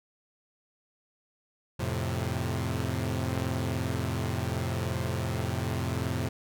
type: chord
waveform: sawtooth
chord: F major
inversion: none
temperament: equal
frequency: 87.31 / 110 / 130.81 Hz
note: F2 / A2 / C3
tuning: 0 / 0 / 0 cents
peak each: -29 dBFS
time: 1.79-6.29 s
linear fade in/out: 10 ms
effects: none